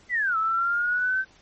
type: linear two-way sweep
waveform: sine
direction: down then up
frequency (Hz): 2036 to 1297 to 1552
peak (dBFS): -21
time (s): 0.09-1.25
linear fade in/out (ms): 50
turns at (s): 0.37
effects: pink hiss -56 dBFS RMS until 1.41 s + MP3 32 kbps